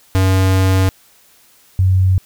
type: tone pair in turn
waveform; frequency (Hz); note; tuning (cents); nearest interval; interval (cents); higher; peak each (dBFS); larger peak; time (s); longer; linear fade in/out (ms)
square / sine; 94.6 / 93.57; F#2 / F#2; +39 / +20; unison; 19; first; -11 / -9; second; 0.15-0.89 / 1.79-2.18; first; 0
effects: white hiss -50 dBFS RMS until 2.25 s